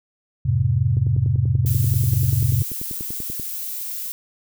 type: chord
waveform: sine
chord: F minor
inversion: none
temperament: equal with one note detuned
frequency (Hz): 87.31 / 106.38 / 130.81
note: F2 / Ab2 / C3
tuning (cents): 0 / +42 / 0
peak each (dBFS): -23 / -20 / -19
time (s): 0.45-2.63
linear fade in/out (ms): 10
type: click train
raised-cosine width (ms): 3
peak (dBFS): -20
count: 26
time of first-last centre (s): 0.97-3.397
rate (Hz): 10.3
type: noise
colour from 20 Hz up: violet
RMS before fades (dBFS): -29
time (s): 1.66-4.12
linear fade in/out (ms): 0
effects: none